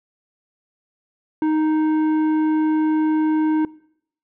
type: tone with tanh clipping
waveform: sine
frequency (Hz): 311.1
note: D#4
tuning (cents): 0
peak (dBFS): -18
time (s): 1.42-3.65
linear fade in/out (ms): 2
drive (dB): 10
effects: noise-tail reverb RT60 0.7 s tail -22 dB re dry